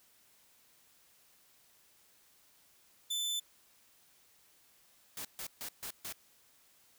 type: tone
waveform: sawtooth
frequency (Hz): 3520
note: A7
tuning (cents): 0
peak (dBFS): -30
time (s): 3.1-3.4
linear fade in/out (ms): 10
type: noise bursts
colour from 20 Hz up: white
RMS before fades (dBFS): -42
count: 5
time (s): 5.17-6.125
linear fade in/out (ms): 2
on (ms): 79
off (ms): 140
effects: white hiss -66 dBFS RMS until 6.98 s